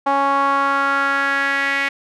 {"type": "tone with band-pass filter sweep", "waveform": "sawtooth", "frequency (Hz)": 277.2, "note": "C#4", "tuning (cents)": 0, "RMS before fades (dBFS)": -18, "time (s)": [0.06, 1.89], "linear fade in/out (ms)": 10, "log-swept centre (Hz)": [930, 2100], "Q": 3.9, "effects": []}